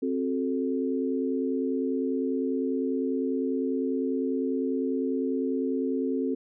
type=chord; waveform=sine; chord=F# diminished; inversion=second; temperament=equal with one note detuned; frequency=265 / 370 / 440 Hz; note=C4 / F#4 / A4; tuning=+22 / 0 / 0 cents; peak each=-27 / -32 / -31 dBFS; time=0.02-6.35 s; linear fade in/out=10 ms; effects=none